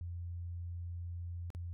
sine tone with dropouts, 86.6 Hz, F2, 14 cents flat, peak -39 dBFS, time 0.01-1.73 s, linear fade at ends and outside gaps 0 ms, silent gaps 1.503-1.549 s, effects none

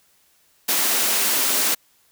white high-pass noise, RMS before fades -20 dBFS, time 0.68-1.75 s, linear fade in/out 10 ms, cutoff 200 Hz, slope 48 dB/octave, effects white hiss -60 dBFS RMS until 2.11 s

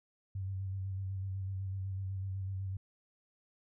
sine tone with vibrato, 95.9 Hz, G2, 37 cents flat, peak -35 dBFS, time 0.35-2.77 s, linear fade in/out 5 ms, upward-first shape square, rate 8 Hz, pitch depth 25 cents each way, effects none

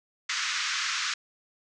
pink band-pass noise, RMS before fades -30 dBFS, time 0.29-1.14 s, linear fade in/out 5 ms, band 1200 to 6800 Hz, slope 48 dB/octave, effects none

